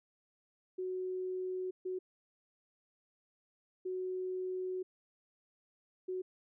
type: tone bursts at uneven times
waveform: sine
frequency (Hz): 370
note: F#4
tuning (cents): 0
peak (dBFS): -35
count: 4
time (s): 0.78-1.71 / 1.85-1.99 / 3.85-4.83 / 6.08-6.22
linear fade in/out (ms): 10
effects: none